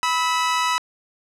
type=tone pair together; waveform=sawtooth; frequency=987.8 / 1291.9 Hz; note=B5 / E6; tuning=0 / -35 cents; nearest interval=perfect fourth; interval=465 cents; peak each=-17 / -19 dBFS; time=0.03-0.78 s; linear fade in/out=0 ms; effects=low-pass 8000 Hz 12 dB/octave